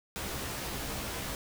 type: noise with comb filter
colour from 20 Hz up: pink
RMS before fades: -37 dBFS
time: 0.16-1.35 s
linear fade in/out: 0 ms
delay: 15 ms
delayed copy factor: +0.65
effects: none